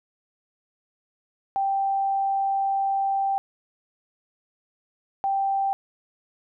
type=tone bursts at uneven times; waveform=sine; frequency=784 Hz; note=G5; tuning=in tune; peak=-21 dBFS; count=2; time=1.56-3.38 / 5.24-5.73 s; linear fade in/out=0 ms; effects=none